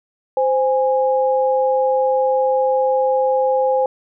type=tone pair together; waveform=sine; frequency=520 / 825.4 Hz; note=C5 / G#5; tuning=-11 / -11 cents; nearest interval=minor sixth; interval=800 cents; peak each=-15 / -19 dBFS; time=0.37-3.86 s; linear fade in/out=2 ms; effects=none